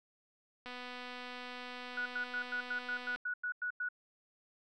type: click train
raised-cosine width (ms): 0.3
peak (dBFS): -30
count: 621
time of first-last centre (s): 0.66-3.16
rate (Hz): 248
type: tone bursts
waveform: sine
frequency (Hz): 1468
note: F#6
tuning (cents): -14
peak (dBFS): -34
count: 11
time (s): 1.97-3.888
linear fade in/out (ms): 5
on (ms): 88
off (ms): 95
effects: none